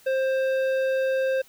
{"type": "tone with tanh clipping", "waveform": "sine", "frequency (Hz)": 528, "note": "C5", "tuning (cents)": 16, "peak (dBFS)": -23, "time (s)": [0.06, 1.42], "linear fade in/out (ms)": 10, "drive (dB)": 12, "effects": ["white hiss -55 dBFS RMS until 1.48 s"]}